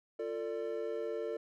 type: chord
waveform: triangle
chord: D minor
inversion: first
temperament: equal with one note detuned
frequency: 349.2 / 448.5 / 587.3 Hz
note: F4 / A4 / D5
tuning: 0 / +33 / 0 cents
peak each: -40 / -35 / -39 dBFS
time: 0.19-1.37 s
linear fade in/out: 5 ms
effects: none